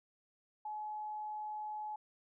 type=tone; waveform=sine; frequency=850 Hz; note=G#5; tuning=40 cents sharp; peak=-39 dBFS; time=0.65-1.96 s; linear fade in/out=5 ms; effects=none